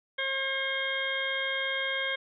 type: harmonic tone with a mistuned harmonic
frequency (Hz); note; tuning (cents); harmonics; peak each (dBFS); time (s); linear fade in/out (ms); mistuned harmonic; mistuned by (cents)
537; C5; +45; 1 / 2 / 3 / 4 / 6 / 7; -36 / -41 / -33 / -33 / -34 / -44; 0.18-2.16; 10; 7; -40
effects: none